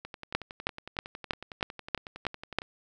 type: two click trains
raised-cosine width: 0.3 ms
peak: -10 / -24 dBFS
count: 8 / 29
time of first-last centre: 0.35-2.586 / 0.05-2.619 s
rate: 3.13 / 10.9 Hz
effects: none